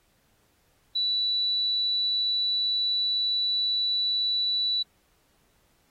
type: tone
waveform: sine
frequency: 3951 Hz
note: B7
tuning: in tune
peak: -23 dBFS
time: 0.95-4.83 s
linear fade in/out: 10 ms
effects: pink hiss -67 dBFS RMS until 5.9 s + AAC 48 kbps